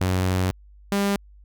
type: tone pair in turn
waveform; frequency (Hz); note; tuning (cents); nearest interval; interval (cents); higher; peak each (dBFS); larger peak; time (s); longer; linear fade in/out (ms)
sawtooth; 92.5 / 200.1; F#2 / G3; 0 / +36; octave + minor second; 1336; second; -16; neither; 0.01-0.51 / 0.92-1.16; first; 0
effects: added 50 Hz sine -46 dBFS peak until 1.44 s